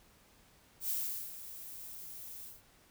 violet noise with ADSR envelope, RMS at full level -34 dBFS, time 0.8-2.62 s, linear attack 94 ms, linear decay 410 ms, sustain -13 dB, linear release 170 ms, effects pink hiss -64 dBFS RMS until 2.9 s

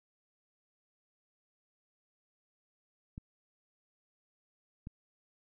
clicks, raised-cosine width 5 ms, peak -30 dBFS, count 2, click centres 3.179 / 4.871 s, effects none

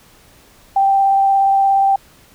sine tone with vibrato, 784 Hz, G5, in tune, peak -10 dBFS, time 0.76-1.96 s, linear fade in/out 5 ms, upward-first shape triangle, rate 17 Hz, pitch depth 12 cents each way, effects pink hiss -48 dBFS RMS until 2.34 s

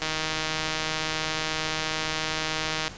click train, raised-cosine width 0.2 ms, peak -10 dBFS, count 450, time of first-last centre 0.02-2.88 s, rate 157 Hz, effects pink hiss -42 dBFS RMS until 2.97 s + resampled to 16000 Hz

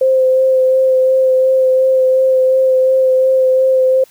sine tone with vibrato, 521 Hz, C5, 7 cents flat, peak -8 dBFS, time 0.01-4.04 s, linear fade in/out 5 ms, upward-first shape sine, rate 2.8 Hz, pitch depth 14 cents each way, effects white hiss -48 dBFS RMS until 4.1 s

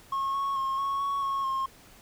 triangle tone with pitch steps, 1087 / 1103 / 1076 / 1102 / 1114 / 1095 / 1069 Hz, C#6 / C#6 / C6 / C#6 / C#6 / C#6 / C6, -34 / -9 / +48 / -11 / +8 / -22 / +37 cents, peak -24 dBFS, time 0.12-1.66 s, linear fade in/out 5 ms, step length 220 ms, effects tanh soft clip ceiling -20 dBFS + pink hiss -54 dBFS RMS until 2.01 s

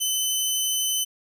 15% pulse tone, 3036 Hz, F#7, 44 cents sharp, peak -15 dBFS, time 0-1.05 s, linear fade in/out 20 ms, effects none

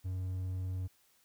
triangle tone with vibrato, 92.5 Hz, F#2, in tune, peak -32 dBFS, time 0.04-0.88 s, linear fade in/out 20 ms, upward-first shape square, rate 20 Hz, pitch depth 13 cents each way, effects white hiss -69 dBFS RMS until 1.24 s

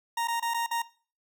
40% pulse tone with dropouts, 931 Hz, A#5, 2 cents flat, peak -26 dBFS, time 0.17-0.82 s, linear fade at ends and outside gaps 5 ms, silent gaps 0.274-0.282 / 0.399-0.424 / 0.538-0.543 / 0.664-0.711 s, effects noise-tail reverb RT60 0.4 s tail -19 dB re dry

